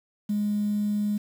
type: tone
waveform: sine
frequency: 207.7 Hz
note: G#3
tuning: in tune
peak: -22 dBFS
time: 0.29-1.18 s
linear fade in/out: 10 ms
effects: tanh soft clip ceiling -19 dBFS + 8-bit